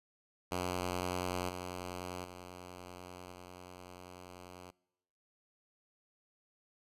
5% pulse tone with level steps, 90.2 Hz, F#2, 44 cents flat, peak -23 / -29 / -36 / -38 dBFS, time 0.51-4.71 s, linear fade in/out 10 ms, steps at 1.49 / 2.24 / 3.32 s, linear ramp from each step 2 ms, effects noise-tail reverb RT60 0.9 s tail -25 dB re dry + resampled to 32000 Hz

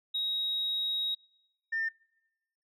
sine tone pair in turn, 3794 / 1803 Hz, A#7 / A6, +30 / +42 cents, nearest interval octave + minor second, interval 1288 cents, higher first, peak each -28 dBFS, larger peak neither, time 0.14-1.15 / 1.72-1.89 s, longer first, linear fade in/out 10 ms, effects noise-tail reverb RT60 1.0 s tail -26 dB re dry + tanh soft clip ceiling -24 dBFS

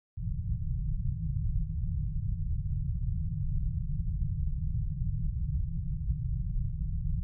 pink low-pass noise, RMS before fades -31 dBFS, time 0.17-7.23 s, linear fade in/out 0 ms, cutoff 170 Hz, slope 96 dB/octave, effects none

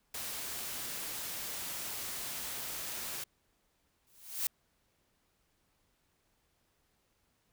white noise, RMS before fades -40 dBFS, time 0.14-3.24 s, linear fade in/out 5 ms
blue noise with exponential growth, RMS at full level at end -30 dBFS, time 4.07-4.47 s, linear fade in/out 1 ms, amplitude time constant 86 ms
effects pink hiss -75 dBFS RMS until 7.52 s

